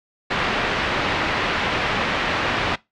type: low-pass noise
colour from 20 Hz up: white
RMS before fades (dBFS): -22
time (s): 0.3-2.76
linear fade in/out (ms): 10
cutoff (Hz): 2500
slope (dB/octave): 12
effects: noise-tail reverb RT60 0.2 s tail -21 dB re dry + low-pass 4000 Hz 12 dB/octave